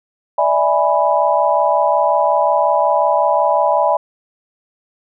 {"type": "chord", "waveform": "sine", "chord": "E dominant seventh", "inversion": "third", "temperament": "equal with one note detuned", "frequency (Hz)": [587.3, 652.8, 830.6, 987.8], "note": ["D5", "E5", "G#5", "B5"], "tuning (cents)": [0, -17, 0, 0], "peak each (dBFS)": -17, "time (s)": [0.38, 3.97], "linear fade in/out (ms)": 5, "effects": []}